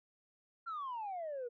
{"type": "exponential sweep", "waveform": "sine", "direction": "down", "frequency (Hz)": [1396.9, 466.2], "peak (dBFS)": -37, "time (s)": [0.66, 1.49], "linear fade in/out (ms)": 20, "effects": ["tanh soft clip ceiling -36 dBFS"]}